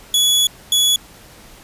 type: tone bursts at uneven times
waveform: sawtooth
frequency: 3392 Hz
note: G#7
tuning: 36 cents sharp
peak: -9 dBFS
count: 2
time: 0.14-0.47 / 0.72-0.96 s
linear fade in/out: 2 ms
effects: pink hiss -43 dBFS RMS until 1.63 s + resampled to 32000 Hz